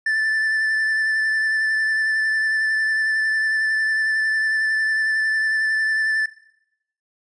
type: tone with vibrato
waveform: triangle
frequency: 1760 Hz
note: A6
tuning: in tune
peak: -16 dBFS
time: 0.06-6.26 s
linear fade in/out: 5 ms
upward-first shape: sine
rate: 11 Hz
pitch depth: 15 cents each way
effects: noise-tail reverb RT60 0.8 s tail -19 dB re dry + resampled to 22050 Hz